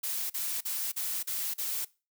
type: noise bursts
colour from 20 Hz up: blue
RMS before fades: -33 dBFS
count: 6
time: 0.03-1.85 s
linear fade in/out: 10 ms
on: 270 ms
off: 40 ms
effects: noise-tail reverb RT60 0.3 s tail -21 dB re dry